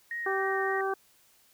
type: tone with vibrato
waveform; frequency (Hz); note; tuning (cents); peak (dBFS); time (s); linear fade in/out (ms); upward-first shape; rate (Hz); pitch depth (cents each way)
sine; 1864.7; A#6; 0; -32; 0.11-0.81; 2; sine; 3.5; 13
type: harmonic tone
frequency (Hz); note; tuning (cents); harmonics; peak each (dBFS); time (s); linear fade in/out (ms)
387.2; G4; -21; 1 / 2 / 3 / 4; -30 / -33 / -35 / -36; 0.26-0.94; 5
effects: white hiss -63 dBFS RMS until 1.53 s